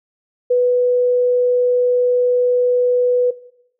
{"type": "tone", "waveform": "sine", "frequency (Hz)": 493.9, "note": "B4", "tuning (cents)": 0, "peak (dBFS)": -11, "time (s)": [0.5, 3.31], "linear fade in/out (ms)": 10, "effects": ["noise-tail reverb RT60 0.8 s tail -19 dB re dry"]}